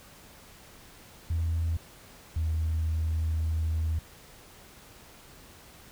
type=tone pair in turn; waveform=sine; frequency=82.41 / 80.11 Hz; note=E2 / E2; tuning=0 / -49 cents; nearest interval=unison; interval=49 cents; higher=first; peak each=-24 dBFS; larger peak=neither; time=1.3-1.77 / 2.36-3.99 s; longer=second; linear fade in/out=5 ms; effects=tanh soft clip ceiling -22 dBFS + pink hiss -52 dBFS RMS until 5.91 s